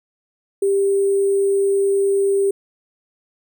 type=tone with sample-and-hold; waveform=sine; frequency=395.3 Hz; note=G4; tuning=15 cents sharp; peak=-14 dBFS; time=0.62-2.51 s; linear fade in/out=5 ms; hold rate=8820 Hz; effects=none